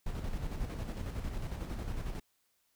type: noise with tremolo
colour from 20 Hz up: brown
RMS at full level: -36 dBFS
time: 0.06-2.2 s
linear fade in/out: 5 ms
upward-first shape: square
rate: 11 Hz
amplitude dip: 40%
effects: white hiss -75 dBFS RMS until 2.75 s